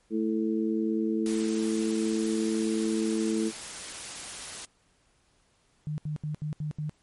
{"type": "harmonic tone", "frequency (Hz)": 110, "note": "A2", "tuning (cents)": 0, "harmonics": [2, 3, 4], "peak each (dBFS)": [-28, -28, -33], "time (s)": [0.1, 3.52], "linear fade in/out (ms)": 50}
{"type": "noise", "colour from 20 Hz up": "white", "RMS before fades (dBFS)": -39, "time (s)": [1.26, 4.65], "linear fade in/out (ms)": 0}
{"type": "tone bursts", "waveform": "sine", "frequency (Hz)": 151.3, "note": "D#3", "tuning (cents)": -48, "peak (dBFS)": -29, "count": 6, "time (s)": [5.87, 6.895], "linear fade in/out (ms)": 0, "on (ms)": 110, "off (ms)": 73}
{"effects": ["pink hiss -67 dBFS RMS until 7.02 s", "MP3 48 kbps"]}